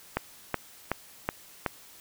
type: click train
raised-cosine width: 0.5 ms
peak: -11 dBFS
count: 5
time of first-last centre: 0.17-1.663 s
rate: 2.68 Hz
effects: white hiss -52 dBFS RMS until 2 s